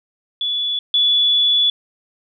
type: tone pair in turn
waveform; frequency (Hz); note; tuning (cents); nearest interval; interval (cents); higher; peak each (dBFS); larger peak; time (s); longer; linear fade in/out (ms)
sine; 3431 / 3431; A7 / A7; -44 / -44; unison; 0; neither; -18 / -12; second; 0.41-0.79 / 0.94-1.7; second; 2
effects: none